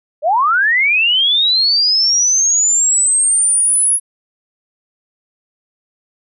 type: linear sweep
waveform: sine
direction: up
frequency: 554.4 to 10560 Hz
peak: -10 dBFS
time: 0.22-4 s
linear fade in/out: 50 ms
effects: none